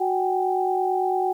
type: tone cluster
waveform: sine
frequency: 369.4 / 760 / 809 Hz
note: F#4 / F#5 / G#5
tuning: -3 / +46 / -46 cents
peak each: -24 / -23 / -28 dBFS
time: 0-1.33 s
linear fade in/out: 10 ms
effects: 9-bit